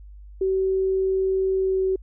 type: tone with pitch glide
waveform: sine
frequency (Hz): 380.8 to 378.6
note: F#4 to F#4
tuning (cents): +50 to +40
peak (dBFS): -19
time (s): 0.41-1.96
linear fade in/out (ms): 5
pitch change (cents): -10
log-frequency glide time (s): 1.55-1.83
effects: added 50 Hz sine -40 dBFS peak until 2.02 s